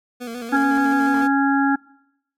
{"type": "tone with vibrato", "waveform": "25% pulse", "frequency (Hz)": 238.1, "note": "A#3", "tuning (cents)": 37, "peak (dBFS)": -25, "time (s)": [0.2, 1.28], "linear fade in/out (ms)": 20, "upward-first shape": "square", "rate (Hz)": 6.9, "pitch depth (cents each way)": 58}
{"type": "harmonic tone", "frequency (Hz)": 276.5, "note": "C#4", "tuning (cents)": -4, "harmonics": [1, 3, 5, 6], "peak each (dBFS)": [-17, -22, -24, -25], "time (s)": [0.52, 1.76], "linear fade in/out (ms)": 10}
{"effects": ["noise-tail reverb RT60 0.8 s tail -24 dB re dry", "AAC 64 kbps"]}